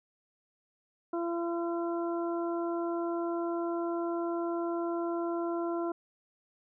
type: harmonic tone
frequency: 340 Hz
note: F4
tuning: 46 cents flat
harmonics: 1 / 2 / 3 / 4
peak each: -31 / -37 / -41 / -43 dBFS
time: 1.13-5.92 s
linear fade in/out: 5 ms
effects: none